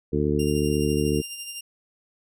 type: harmonic tone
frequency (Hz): 74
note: D2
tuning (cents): +14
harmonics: 1 / 2 / 3 / 4 / 5 / 6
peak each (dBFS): -29 / -27 / -28 / -27 / -27 / -27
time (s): 0.12-1.22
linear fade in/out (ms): 20
type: tone with tremolo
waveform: 15% pulse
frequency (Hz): 2794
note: F7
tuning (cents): 0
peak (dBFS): -25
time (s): 0.39-1.61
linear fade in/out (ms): 5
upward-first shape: sine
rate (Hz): 12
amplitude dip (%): 45
effects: none